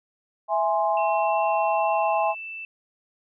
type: chord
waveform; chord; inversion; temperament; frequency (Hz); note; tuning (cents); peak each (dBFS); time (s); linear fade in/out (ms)
sine; E augmented; none; equal; 659.3 / 830.6 / 1046.5; E5 / G#5 / B#5; 0 / 0 / 0; -24 / -23 / -27; 0.48-2.35; 50
type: tone with pitch glide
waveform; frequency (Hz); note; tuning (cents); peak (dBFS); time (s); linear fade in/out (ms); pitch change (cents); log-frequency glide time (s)
sine; 2699 to 2653; E7 to E7; +40 to +10; -33; 0.97-2.65; 2; -30; 1.93-2.29
effects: none